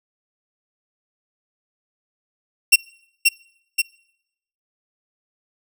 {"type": "tone with echo", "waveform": "sawtooth", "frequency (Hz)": 2731, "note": "F7", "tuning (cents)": -39, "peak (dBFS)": -4, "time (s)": [2.72, 2.76], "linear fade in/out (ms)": 10, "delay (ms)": 530, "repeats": 2, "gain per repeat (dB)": -4, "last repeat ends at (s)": 3.82, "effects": ["noise-tail reverb RT60 0.8 s tail -25 dB re dry"]}